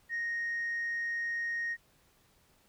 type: tone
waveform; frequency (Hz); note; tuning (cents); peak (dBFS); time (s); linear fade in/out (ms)
sine; 1864.7; A#6; 0; -30; 0.09-1.77; 50
effects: tanh soft clip ceiling -29 dBFS + pink hiss -67 dBFS RMS until 2.68 s